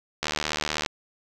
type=click train; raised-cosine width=0.2 ms; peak=-8 dBFS; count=49; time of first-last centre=0.23-0.862 s; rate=76 Hz; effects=none